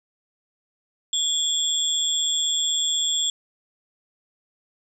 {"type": "tone cluster", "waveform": "sine", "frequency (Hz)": [3309, 3465, 7520], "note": ["G#7", "A7", "A#8"], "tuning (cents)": [-7, -27, 14], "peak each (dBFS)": -25, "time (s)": [1.13, 3.3], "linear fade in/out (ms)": 2, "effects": []}